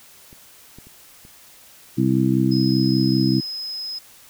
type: clicks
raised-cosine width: 3 ms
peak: -32 / -28 / -33 / -33 dBFS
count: 4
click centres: 0.329 / 0.786 / 0.87 / 1.251 s
type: harmonic tone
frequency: 65.1 Hz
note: C2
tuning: 8 cents flat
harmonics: 2 / 3 / 4 / 5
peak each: -21 / -21 / -21 / -21 dBFS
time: 1.97-3.41 s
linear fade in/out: 20 ms
type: tone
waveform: sine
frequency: 5090 Hz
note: D#8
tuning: 39 cents sharp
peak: -27 dBFS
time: 2.51-3.99 s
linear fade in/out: 10 ms
effects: white hiss -48 dBFS RMS until 4.29 s